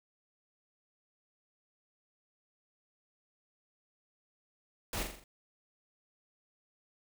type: noise with echo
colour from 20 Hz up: pink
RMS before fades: -36 dBFS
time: 4.93-5.03 s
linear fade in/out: 2 ms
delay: 42 ms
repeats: 5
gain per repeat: -5 dB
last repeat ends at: 5.24 s
effects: none